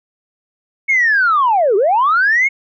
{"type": "linear two-way sweep", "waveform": "sine", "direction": "down then up", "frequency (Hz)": [2217, 370, 2217], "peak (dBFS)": -9, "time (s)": [0.88, 2.49], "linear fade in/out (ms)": 20, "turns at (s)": 1.76, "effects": ["tanh soft clip ceiling -6 dBFS"]}